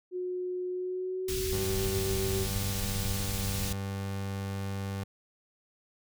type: tone with pitch glide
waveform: sine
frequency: 363.2 to 384.6 Hz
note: F#4 to G4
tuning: -32 to -33 cents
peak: -31 dBFS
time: 0.11-2.48 s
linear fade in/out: 50 ms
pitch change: +99 cents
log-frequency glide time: 0.69-1.84 s
type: band-stop noise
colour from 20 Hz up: pink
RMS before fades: -34 dBFS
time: 1.28-3.73 s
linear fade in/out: 5 ms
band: 140 to 3200 Hz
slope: 12 dB/octave
type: tone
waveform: 30% pulse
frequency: 98 Hz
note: G2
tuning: in tune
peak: -30 dBFS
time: 1.52-5.04 s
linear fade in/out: 10 ms
effects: none